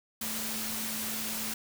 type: tone in noise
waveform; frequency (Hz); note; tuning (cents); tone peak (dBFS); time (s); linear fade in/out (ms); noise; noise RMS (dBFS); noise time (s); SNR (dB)
sine; 220; A3; 0; -41; 0.21-1.54; 5; white; -35; 0.21-1.54; -9
effects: none